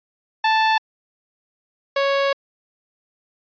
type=tone pair in turn; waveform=sawtooth; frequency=880 / 554.4 Hz; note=A5 / C#5; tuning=0 / 0 cents; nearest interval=minor sixth; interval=800 cents; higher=first; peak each=-11 / -13 dBFS; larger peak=first; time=0.44-0.78 / 1.96-2.33 s; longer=second; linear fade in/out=5 ms; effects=resampled to 11025 Hz